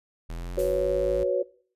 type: linear sweep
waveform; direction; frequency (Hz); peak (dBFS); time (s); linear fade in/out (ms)
square; up; 40.98 to 55; -33; 0.29-1.24; 10
type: chord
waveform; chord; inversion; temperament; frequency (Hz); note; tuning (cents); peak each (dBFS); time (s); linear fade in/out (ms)
sine; F# suspended fourth; none; equal; 370 / 493.9 / 554.4; F#4 / B4 / C#5; 0 / 0 / 0; -27 / -27 / -25; 0.57-1.43; 10
type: noise with exponential decay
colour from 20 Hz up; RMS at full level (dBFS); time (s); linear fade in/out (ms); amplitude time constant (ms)
blue; -38; 0.59-1; 0; 88
effects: noise-tail reverb RT60 0.5 s tail -21 dB re dry + resampled to 32000 Hz